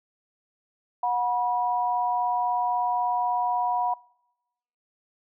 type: tone pair together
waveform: sine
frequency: 728 / 971.8 Hz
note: F#5 / B5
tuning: -28 / -28 cents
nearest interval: perfect fourth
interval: 500 cents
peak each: -25 dBFS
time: 1.03-3.94 s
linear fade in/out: 5 ms
effects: noise-tail reverb RT60 0.9 s tail -25 dB re dry